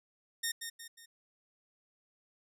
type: tone with echo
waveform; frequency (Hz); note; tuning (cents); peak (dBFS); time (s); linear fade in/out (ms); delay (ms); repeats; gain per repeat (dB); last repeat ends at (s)
10% pulse; 1840; A#6; -23; -23; 0.43-0.52; 10; 180; 3; -7; 1.06
effects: none